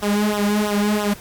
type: tone with flanger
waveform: sawtooth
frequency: 207.7 Hz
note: G#3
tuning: in tune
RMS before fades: -19 dBFS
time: 0.02-1.14 s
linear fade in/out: 10 ms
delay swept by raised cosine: 0.43 to 3.33 ms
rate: 3 Hz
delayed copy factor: -1
effects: pink hiss -40 dBFS RMS until 1.2 s + MP3 96 kbps